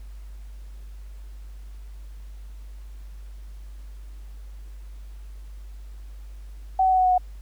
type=tone with pitch steps; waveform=sine; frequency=758 / 752.3 / 746.7 / 741.1 / 735.6 / 730.1 Hz; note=F#5 / F#5 / F#5 / F#5 / F#5 / F#5; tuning=+42 / +29 / +16 / +3 / -10 / -23 cents; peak=-16 dBFS; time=6.79-7.18 s; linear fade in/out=5 ms; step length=65 ms; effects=added 50 Hz sine -37 dBFS peak until 7.41 s + pink hiss -59 dBFS RMS until 7.41 s